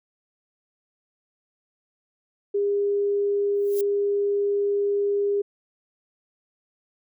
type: tone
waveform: sine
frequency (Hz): 404.8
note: G#4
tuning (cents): -44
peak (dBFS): -20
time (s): 2.54-5.42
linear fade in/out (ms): 10
type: noise with exponential growth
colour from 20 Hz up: violet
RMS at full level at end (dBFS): -32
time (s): 3.55-3.81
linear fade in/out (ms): 2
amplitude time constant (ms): 55
effects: none